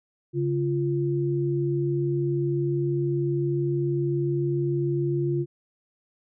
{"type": "tone pair together", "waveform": "sine", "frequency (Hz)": [140.07, 347.1], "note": ["C#3", "F4"], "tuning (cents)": [18, -11], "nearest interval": "octave + major third", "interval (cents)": 1571, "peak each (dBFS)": -25, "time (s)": [0.33, 5.46], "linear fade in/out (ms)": 50, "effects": []}